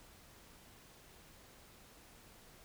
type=silence; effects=pink hiss -60 dBFS RMS until 2.64 s